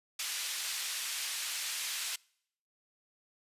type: band-pass noise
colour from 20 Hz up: pink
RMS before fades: -37 dBFS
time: 0.19-2.16 s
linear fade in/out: 5 ms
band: 2500 to 12000 Hz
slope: 12 dB/octave
effects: noise-tail reverb RT60 0.7 s tail -26 dB re dry + resampled to 32000 Hz